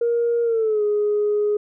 sine tone with pitch glide, 470.5 to 416.8 Hz, A#4 to G#4, +16 to +6 cents, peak -16 dBFS, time 0.01-1.57 s, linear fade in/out 5 ms, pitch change -210 cents, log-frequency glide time 0.43-0.83 s, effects tanh soft clip ceiling -13 dBFS

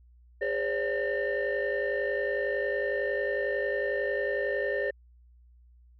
sine tone cluster, 407.6 / 519 / 570 / 1810 Hz, G#4 / C5 / C#5 / A6, -32 / -14 / +48 / +48 cents, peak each -31 dBFS, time 0.41-4.91 s, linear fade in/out 10 ms, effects tanh soft clip ceiling -21 dBFS + added 60 Hz sine -54 dBFS peak until 5.99 s

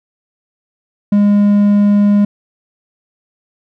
triangle tone, 204.6 Hz, G#3, 26 cents flat, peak -5 dBFS, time 1.12-2.25 s, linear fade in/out 5 ms, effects none

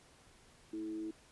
sine tone with frequency modulation, 324.8 Hz, E4, 26 cents flat, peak -38 dBFS, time 0.73-1.11 s, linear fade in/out 5 ms, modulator 103 Hz, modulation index 0.34, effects pink hiss -63 dBFS RMS until 1.31 s + resampled to 24000 Hz

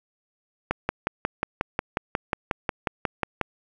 click train, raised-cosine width 0.5 ms, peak -8 dBFS, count 16, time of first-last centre 0.71-3.413 s, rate 5.55 Hz, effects 8-bit

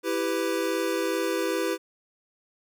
square chord, E minor, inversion none, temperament equal with one note detuned, 329.6 / 392 / 497.3 Hz, E4 / G4 / B4, 0 / 0 / +12 cents, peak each -30 dBFS, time 0.03-1.78 s, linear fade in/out 50 ms, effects none

